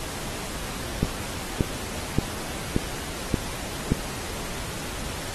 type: click train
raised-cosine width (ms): 3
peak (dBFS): -7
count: 6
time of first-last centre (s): 1.03-3.92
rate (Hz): 1.73
effects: pink hiss -34 dBFS RMS until 5.34 s + AAC 32 kbps